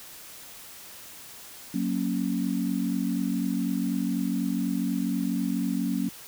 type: chord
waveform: sine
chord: F# major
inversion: none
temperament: equal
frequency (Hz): 185 / 233.1 / 277.2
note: F#3 / A#3 / C#4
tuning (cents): 0 / 0 / 0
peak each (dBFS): -29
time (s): 1.74-6.09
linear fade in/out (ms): 5
effects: white hiss -45 dBFS RMS until 6.27 s